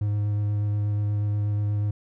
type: tone with vibrato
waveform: triangle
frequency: 103.7 Hz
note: G#2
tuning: 2 cents flat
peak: -20 dBFS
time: 0.01-1.91 s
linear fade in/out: 5 ms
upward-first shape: square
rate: 8.3 Hz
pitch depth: 9 cents each way
effects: none